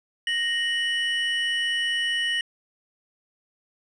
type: tone pair together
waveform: triangle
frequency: 1864.7 / 2960 Hz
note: A#6 / F#7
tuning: 0 / 0 cents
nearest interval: minor sixth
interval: 800 cents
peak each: -24 dBFS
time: 0.27-2.41 s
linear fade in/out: 2 ms
effects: resampled to 24000 Hz